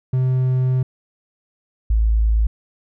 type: tone pair in turn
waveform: triangle / sine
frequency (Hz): 128.7 / 54.65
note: C3 / A1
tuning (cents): -28 / -11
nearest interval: octave + minor third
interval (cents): 1483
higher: first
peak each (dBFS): -13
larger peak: neither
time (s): 0.13-0.83 / 1.9-2.47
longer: first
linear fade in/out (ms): 5
effects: none